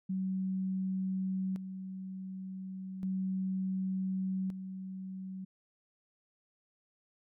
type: tone with tremolo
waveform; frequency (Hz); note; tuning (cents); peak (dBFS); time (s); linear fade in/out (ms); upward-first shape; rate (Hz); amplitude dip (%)
sine; 188.9; F#3; +36; -31; 0.09-5.45; 10; square; 0.34; 60
effects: none